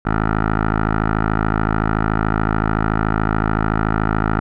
10% pulse tone with low-pass filter, 53.7 Hz, A1, 41 cents flat, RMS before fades -18 dBFS, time 0.05-4.4 s, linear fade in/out 10 ms, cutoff 1400 Hz, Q 3.3, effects none

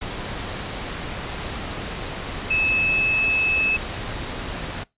sine tone in noise, 2600 Hz, E7, 24 cents flat, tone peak -18 dBFS, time 2.5-3.77 s, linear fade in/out 10 ms, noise pink, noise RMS -30 dBFS, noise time 0.01-4.84 s, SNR +9 dB, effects noise-tail reverb RT60 0.2 s tail -23 dB re dry + resampled to 8000 Hz

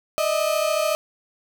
35% pulse tone pair together, 606 / 639.8 Hz, D#5 / D#5, -46 / +48 cents, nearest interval minor second, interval 94 cents, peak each -21 dBFS, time 0.18-0.95 s, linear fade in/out 0 ms, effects none

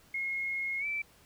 sine tone with pitch glide, 2158 to 2326 Hz, C#7 to D7, -47 to -17 cents, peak -31 dBFS, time 0.14-1.02 s, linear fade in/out 5 ms, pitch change +130 cents, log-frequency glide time 0.79-0.86 s, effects pink hiss -61 dBFS RMS until 1.25 s

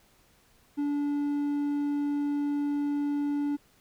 triangle tone with hard clipping, 288.9 Hz, D4, 28 cents flat, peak -27 dBFS, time 0.77-3.57 s, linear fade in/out 20 ms, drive 6 dB, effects pink hiss -63 dBFS RMS until 3.8 s

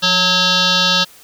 sine tone with frequency modulation, 178.2 Hz, F3, 35 cents sharp, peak -11 dBFS, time 0.02-1.05 s, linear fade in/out 20 ms, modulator 732 Hz, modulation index 6.4, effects white hiss -44 dBFS RMS until 1.23 s

